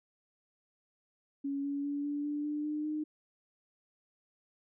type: tone with pitch steps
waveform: sine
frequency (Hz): 279.1 / 282.7 / 286.3 / 289.9 / 293.7 / 297.4 / 301.2 / 305.1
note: C#4 / C#4 / D4 / D4 / D4 / D4 / D4 / D#4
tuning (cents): +12 / +34 / -44 / -22 / 0 / +22 / +44 / -34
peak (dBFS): -32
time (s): 1.44-3.04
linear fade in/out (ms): 10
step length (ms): 200
effects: none